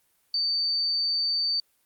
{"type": "tone", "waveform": "sine", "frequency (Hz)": 4582, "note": "D8", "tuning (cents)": -44, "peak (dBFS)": -23, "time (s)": [0.34, 1.6], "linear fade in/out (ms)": 2, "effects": ["white hiss -68 dBFS RMS until 1.85 s", "Opus 24 kbps"]}